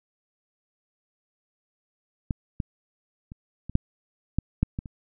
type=clicks; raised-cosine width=5 ms; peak=-13 / -15 / -27 / -23 / -7 / -10 / -8 / -17 / -26 dBFS; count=9; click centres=2.308 / 2.602 / 3.319 / 3.696 / 3.754 / 4.386 / 4.63 / 4.789 / 4.858 s; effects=none